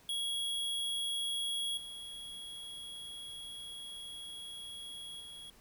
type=tone with level steps; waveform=square; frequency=3322 Hz; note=G#7; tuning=in tune; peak=-34 / -44 / -47 dBFS; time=0.09-5.5 s; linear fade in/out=2 ms; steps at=1.77 / 5.2 s; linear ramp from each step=5 ms; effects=pink hiss -62 dBFS RMS until 5.6 s